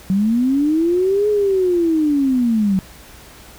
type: linear two-way sweep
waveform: sine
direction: up then down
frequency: 185 to 423.6 to 185 Hz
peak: -13 dBFS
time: 0.1-2.79 s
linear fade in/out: 0 ms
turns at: 1.29 s
effects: added 60 Hz sine -47 dBFS peak until 3.58 s + pink hiss -42 dBFS RMS until 3.58 s